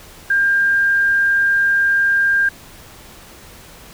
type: tone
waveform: sine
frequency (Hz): 1600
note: G6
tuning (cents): +35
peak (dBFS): -12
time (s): 0.3-2.49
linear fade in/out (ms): 5
effects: pink hiss -41 dBFS RMS until 3.93 s